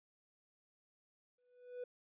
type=tone with exponential growth; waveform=triangle; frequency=493.9 Hz; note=B4; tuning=in tune; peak=-37 dBFS; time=1.38-1.84 s; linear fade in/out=5 ms; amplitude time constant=98 ms; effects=tanh soft clip ceiling -34 dBFS + resampled to 8000 Hz